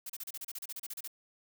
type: noise bursts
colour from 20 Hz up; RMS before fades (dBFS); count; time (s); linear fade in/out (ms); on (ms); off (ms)
blue; -41; 15; 0.06-1.077; 5; 37; 33
effects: none